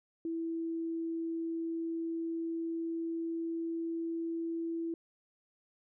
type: tone with pitch glide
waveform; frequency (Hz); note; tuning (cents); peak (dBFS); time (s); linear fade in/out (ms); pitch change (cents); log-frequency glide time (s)
sine; 329.6 to 331.9; E4 to E4; 0 to +12; -33; 0.25-4.94; 2; +12; 1.18-4.75
effects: none